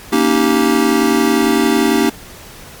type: chord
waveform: square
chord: Eb dominant seventh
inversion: second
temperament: just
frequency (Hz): 233.3 / 280 / 311.1 / 388.9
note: Bb3 / Db4 / Eb4 / G4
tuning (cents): +2 / +18 / 0 / -14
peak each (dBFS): -17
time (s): 0.12-2.1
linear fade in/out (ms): 10
effects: pink hiss -36 dBFS RMS until 2.8 s + MP3 96 kbps